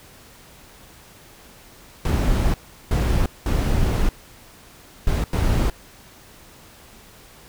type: noise bursts at uneven times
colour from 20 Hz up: brown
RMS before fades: -19 dBFS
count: 5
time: 2.05-2.54 / 2.91-3.26 / 3.46-4.09 / 5.07-5.24 / 5.33-5.7 s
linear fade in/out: 2 ms
effects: pink hiss -47 dBFS RMS until 7.48 s